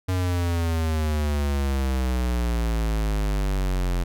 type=exponential sweep; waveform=square; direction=down; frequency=93 to 43.78 Hz; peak=-22 dBFS; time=0.08-4.04 s; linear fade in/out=10 ms; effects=none